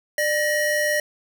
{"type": "tone pair together", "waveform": "square", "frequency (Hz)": [597, 1896.6], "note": ["D5", "A#6"], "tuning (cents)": [28, 29], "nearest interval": "octave + minor sixth", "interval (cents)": 2001, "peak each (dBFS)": -23, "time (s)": [0.18, 1], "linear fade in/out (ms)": 2, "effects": []}